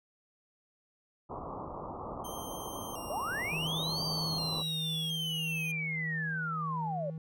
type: low-pass noise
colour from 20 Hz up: white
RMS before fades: -41 dBFS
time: 1.29-4.63 s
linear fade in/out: 20 ms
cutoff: 1200 Hz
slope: 96 dB/octave
type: tone with vibrato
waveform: 10% pulse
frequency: 2971 Hz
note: F#7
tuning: 6 cents sharp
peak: -37 dBFS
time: 2.24-5.72 s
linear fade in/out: 10 ms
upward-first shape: square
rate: 0.7 Hz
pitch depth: 100 cents each way
type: linear two-way sweep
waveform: sine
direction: up then down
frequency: 541 to 4700 to 541 Hz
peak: -33 dBFS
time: 3.1-7.1 s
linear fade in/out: 2 ms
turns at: 4.03 s
type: tone with tremolo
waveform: triangle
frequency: 160 Hz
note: D#3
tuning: 49 cents sharp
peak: -33 dBFS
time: 3.52-7.18 s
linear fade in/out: 2 ms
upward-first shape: triangle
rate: 1.6 Hz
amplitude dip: 25%
effects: none